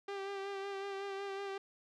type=tone with vibrato; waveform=sawtooth; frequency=394.6 Hz; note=G4; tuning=11 cents sharp; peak=-35 dBFS; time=0.08-1.58 s; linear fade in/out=5 ms; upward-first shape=sine; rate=5.4 Hz; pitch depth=27 cents each way; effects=low-pass 4000 Hz 12 dB/octave